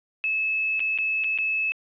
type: tone with dropouts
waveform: sine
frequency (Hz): 2600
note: E7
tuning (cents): -24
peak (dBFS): -22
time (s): 0.24-1.72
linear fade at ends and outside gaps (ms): 0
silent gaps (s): 0.795-0.803 / 0.977-0.986 / 1.238-1.243 / 1.377-1.386
effects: resampled to 8000 Hz + 9-bit